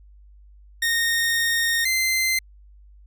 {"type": "tone pair in turn", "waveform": "sawtooth", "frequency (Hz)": [1849, 2075], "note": ["A#6", "C7"], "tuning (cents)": [-15, -15], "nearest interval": "major second", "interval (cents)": 200, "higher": "second", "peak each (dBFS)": -16, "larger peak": "neither", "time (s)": [[0.82, 1.85], [1.85, 2.39]], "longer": "first", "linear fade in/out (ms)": 5, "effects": ["added 50 Hz sine -46 dBFS peak until 3.06 s"]}